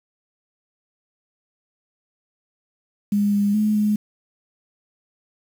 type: tone with pitch steps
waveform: sine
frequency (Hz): 204.4 / 203.2 / 212.8 / 210.1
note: G#3 / G#3 / G#3 / G#3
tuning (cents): -27 / -38 / +42 / +20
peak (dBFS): -16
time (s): 3.12-3.96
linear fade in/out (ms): 5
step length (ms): 210
effects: 7-bit